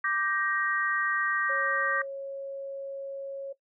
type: chord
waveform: sine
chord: G minor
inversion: second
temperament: just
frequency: 1176 / 1568 / 1881.6 Hz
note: D6 / G6 / Bb6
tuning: +2 / 0 / +16 cents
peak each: -30 dBFS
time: 0.04-2.02 s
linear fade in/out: 5 ms
type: tone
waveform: sine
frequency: 549 Hz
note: C#5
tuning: 17 cents flat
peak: -33 dBFS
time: 1.49-3.53 s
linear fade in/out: 10 ms
effects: noise-tail reverb RT60 0.1 s tail -18 dB re dry